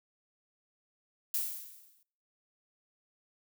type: noise with exponential decay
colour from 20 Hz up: violet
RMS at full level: -30 dBFS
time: 1.34-2.03 s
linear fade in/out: 2 ms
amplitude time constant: 150 ms
effects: noise-tail reverb RT60 0.6 s tail -24 dB re dry